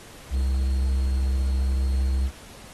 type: tone with quantisation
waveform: triangle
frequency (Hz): 66.1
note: C2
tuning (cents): +18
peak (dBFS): -18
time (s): 0.3-2.31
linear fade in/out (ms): 50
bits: 8
effects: pink hiss -46 dBFS RMS until 2.73 s + AAC 32 kbps